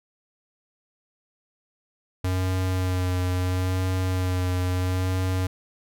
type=tone with vibrato; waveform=square; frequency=91.9 Hz; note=F#2; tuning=11 cents flat; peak=-23 dBFS; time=2.24-5.47 s; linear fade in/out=5 ms; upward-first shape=sine; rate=0.75 Hz; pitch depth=20 cents each way; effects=none